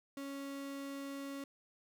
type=tone; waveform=35% pulse; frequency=277.2 Hz; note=C#4; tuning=in tune; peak=-40 dBFS; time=0.17-1.44 s; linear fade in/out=2 ms; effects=none